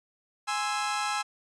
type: chord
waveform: sawtooth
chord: Ab augmented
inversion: none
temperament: equal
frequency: 830.6 / 1046.5 / 1318.5 Hz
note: Ab5 / C6 / E6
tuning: 0 / 0 / 0 cents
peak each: -27 / -32 / -28 dBFS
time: 0.47-1.23 s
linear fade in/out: 20 ms
effects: resampled to 22050 Hz